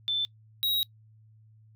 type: tone pair in turn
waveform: sine / square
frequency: 3532 / 3821 Hz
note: A7 / A#7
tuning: +6 / +42 cents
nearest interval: minor second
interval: 136 cents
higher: second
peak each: -25 dBFS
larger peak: neither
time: 0.08-0.25 / 0.63-0.83 s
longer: second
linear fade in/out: 0 ms
effects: noise-tail reverb RT60 0.1 s tail -24 dB re dry + added 109 Hz sine -54 dBFS peak until 1.75 s